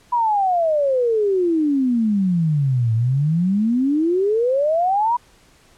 sine exponential two-way sweep, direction down then up, 987.8 to 110 to 987.8 Hz, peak -15 dBFS, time 0.12-5.17 s, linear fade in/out 10 ms, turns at 2.94 s, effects pink hiss -53 dBFS RMS until 5.77 s + low-pass 10000 Hz 12 dB/octave

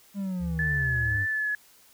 triangle linear sweep, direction down, 203.2 to 92.5 Hz, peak -26 dBFS, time 0.14-1.27 s, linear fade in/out 50 ms
sine tone with pitch glide, 73.42 to 74.83 Hz, D2 to D2, 0 to +33 cents, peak -32 dBFS, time 0.39-1.2 s, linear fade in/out 50 ms, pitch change +33 cents, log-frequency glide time 0.57-0.86 s
sine tone with vibrato, 1728 Hz, A6, 32 cents flat, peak -25 dBFS, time 0.59-1.55 s, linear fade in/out 2 ms, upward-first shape triangle, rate 1.9 Hz, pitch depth 35 cents each way
effects white hiss -57 dBFS RMS until 1.93 s

